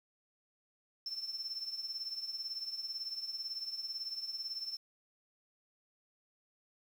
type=tone with tremolo; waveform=sine; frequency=5340 Hz; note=E8; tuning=22 cents sharp; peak=-34 dBFS; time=1.06-4.77 s; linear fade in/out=2 ms; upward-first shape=triangle; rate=18 Hz; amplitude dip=80%; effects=tanh soft clip ceiling -31 dBFS + 10-bit